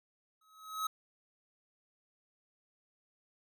square tone with exponential growth, 1279 Hz, D#6, 47 cents sharp, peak -31 dBFS, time 0.41-0.87 s, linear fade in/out 5 ms, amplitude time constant 100 ms, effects none

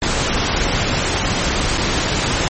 pink noise with dropouts, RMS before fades -18 dBFS, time 0.02-2.48 s, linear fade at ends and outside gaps 1 ms, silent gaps 1.776-1.781 s, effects MP3 32 kbps

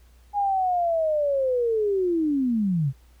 sine linear sweep, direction down, 827 to 125.4 Hz, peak -20 dBFS, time 0.33-2.93 s, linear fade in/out 50 ms, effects added 60 Hz sine -51 dBFS peak until 3.2 s + pink hiss -62 dBFS RMS until 3.2 s

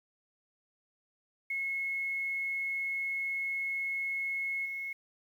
sine tone with level steps, 2178 Hz, C#7, 31 cents flat, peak -31 / -35 dBFS, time 1.5-4.93 s, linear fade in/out 5 ms, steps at 4.65 s, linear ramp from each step 10 ms, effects 10-bit

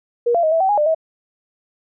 sine tone with pitch steps, 476.2 / 685 / 629 / 655 / 765 / 826 / 598 / 642 Hz, A#4 / F5 / D#5 / E5 / G5 / G#5 / D5 / E5, +37 / -34 / +19 / -11 / -42 / -10 / +31 / -46 cents, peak -13 dBFS, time 0.26-0.948 s, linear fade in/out 10 ms, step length 86 ms, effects none

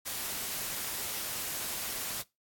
white noise, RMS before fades -36 dBFS, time 0.05-2.23 s, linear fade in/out 20 ms, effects noise-tail reverb RT60 0.2 s tail -20 dB re dry + AAC 64 kbps

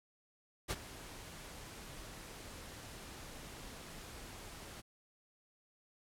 pink noise with ADSR envelope, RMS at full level -35 dBFS, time 0.68-4.82 s, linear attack 30 ms, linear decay 39 ms, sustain -15 dB, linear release 23 ms, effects low-pass 12000 Hz 12 dB/octave

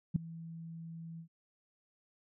sine tone with ADSR envelope, 164.81 Hz, E3, in tune, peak -22 dBFS, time 0.14-1.28 s, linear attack 20 ms, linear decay 4 ms, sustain -21 dB, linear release 89 ms, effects none

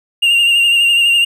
triangle tone with vibrato, 2794 Hz, F7, in tune, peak -7 dBFS, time 0.22-1.25 s, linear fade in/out 10 ms, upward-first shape sine, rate 12 Hz, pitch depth 33 cents each way, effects none

